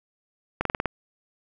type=slowing click train; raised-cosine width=0.5 ms; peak=-9 dBFS; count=6; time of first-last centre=0.61-0.857 s; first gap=43 ms; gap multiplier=1.07; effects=none